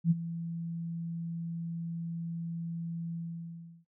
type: tone with ADSR envelope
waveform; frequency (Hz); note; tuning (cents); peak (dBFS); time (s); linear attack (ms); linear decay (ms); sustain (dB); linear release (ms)
sine; 167.5; E3; +28; -19; 0.04-3.85; 67; 28; -15; 710
effects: noise-tail reverb RT60 0.1 s tail -22 dB re dry

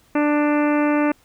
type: harmonic tone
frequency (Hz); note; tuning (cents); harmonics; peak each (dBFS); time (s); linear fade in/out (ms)
295.6; D4; +11; 1 / 2 / 3 / 4 / 5 / 6 / 7 / 8 / 9; -17 / -23 / -27 / -29 / -31 / -33 / -34 / -35 / -36; 0.15-1.12; 5
effects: pink hiss -57 dBFS RMS until 1.24 s

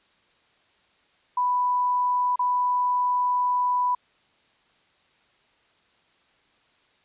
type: tone with dropouts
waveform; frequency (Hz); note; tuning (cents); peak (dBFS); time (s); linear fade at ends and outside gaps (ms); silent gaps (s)
sine; 990; B5; +4; -20; 1.37-3.95; 5; 2.359-2.392
effects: white hiss -63 dBFS RMS until 7.04 s + resampled to 8000 Hz

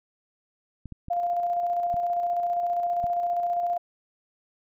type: clicks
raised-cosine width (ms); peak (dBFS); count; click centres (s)
5; -26; 5; 0.857 / 0.923 / 1.084 / 1.942 / 3.041
type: tone with tremolo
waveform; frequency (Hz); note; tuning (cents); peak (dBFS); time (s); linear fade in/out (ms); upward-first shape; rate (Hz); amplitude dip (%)
sine; 698.5; F5; 0; -22; 1.1-3.78; 10; square; 15; 30
effects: none

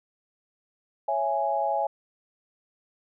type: chord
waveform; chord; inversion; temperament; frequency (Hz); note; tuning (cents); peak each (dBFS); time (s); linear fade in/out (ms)
sine; C# minor; none; just; 554.4 / 665.2 / 831.5; C#5 / E5 / G#5; 0 / +16 / +2; -30 / -28 / -26; 1.08-1.87; 5
effects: none

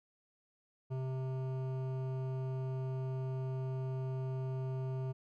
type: tone with hard clipping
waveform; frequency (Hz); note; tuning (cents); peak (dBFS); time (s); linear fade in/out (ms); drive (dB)
sine; 130.81; C3; 0; -37; 0.9-5.13; 20; 13
effects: none

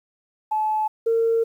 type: tone pair in turn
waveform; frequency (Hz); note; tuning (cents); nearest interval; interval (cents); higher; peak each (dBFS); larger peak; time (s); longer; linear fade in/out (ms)
sine; 862 / 456.6; A5 / A#4; -36 / -36; major seventh; 1100; first; -19 / -16; second; 0.51-0.88 / 1.06-1.44; second; 10
effects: tanh soft clip ceiling -12 dBFS + 9-bit

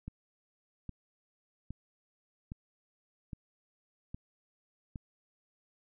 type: click train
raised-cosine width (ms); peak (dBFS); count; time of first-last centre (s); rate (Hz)
5; -28; 7; 0.08-4.958; 1.23
effects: none

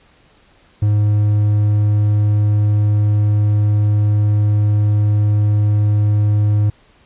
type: tone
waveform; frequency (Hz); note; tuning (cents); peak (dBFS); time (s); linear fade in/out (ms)
triangle; 104.5; G#2; +11; -9; 0.82-6.7; 5
effects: pink hiss -52 dBFS RMS until 7.05 s + resampled to 8000 Hz

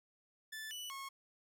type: tone with pitch steps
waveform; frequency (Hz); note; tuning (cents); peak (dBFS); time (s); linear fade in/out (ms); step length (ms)
sawtooth; 1752 / 2965 / 1091; A6 / F#7 / C#6; -8 / +3 / -28; -40; 0.52-1.09; 10; 190
effects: none

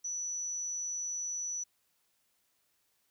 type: tone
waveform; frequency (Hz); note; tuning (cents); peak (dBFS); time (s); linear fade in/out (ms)
sine; 5930; F#8; +3; -34; 0.04-1.64; 10
effects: white hiss -75 dBFS RMS until 3.1 s

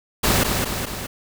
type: noise with echo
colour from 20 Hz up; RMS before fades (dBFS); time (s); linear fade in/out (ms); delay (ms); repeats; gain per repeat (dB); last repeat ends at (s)
pink; -18; 0.23-0.44; 10; 210; 3; -4; 1.07
effects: none

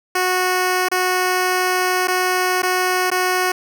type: tone with dropouts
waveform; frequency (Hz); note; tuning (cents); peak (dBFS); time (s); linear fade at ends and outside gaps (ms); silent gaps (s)
10% pulse; 366.8; F#4; -15; -8; 0.15-3.52; 5; 0.886-0.915 / 2.074-2.081 / 2.621-2.631 / 3.103-3.115
effects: none

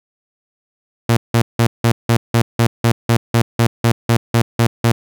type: tone bursts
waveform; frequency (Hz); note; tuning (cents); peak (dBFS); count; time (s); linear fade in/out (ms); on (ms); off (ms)
sawtooth; 116.54; A#2; 0; -6; 16; 1.09-4.92; 5; 80; 170
effects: none

